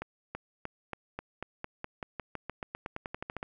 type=accelerating click train; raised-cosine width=0.5 ms; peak=-21 dBFS; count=22; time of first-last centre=0.02-3.429 s; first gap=330 ms; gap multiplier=0.92; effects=none